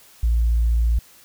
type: tone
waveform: sine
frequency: 57.5 Hz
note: A#1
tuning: 23 cents flat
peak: -14 dBFS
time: 0.23-0.99 s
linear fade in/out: 5 ms
effects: tanh soft clip ceiling -12 dBFS + white hiss -50 dBFS RMS until 1.24 s